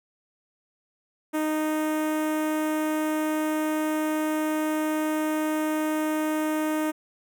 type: tone with notch filter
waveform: sawtooth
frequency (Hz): 309.3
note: D#4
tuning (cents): -10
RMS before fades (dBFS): -26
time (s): 1.33-6.92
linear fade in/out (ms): 20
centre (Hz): 4400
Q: 0.7
effects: none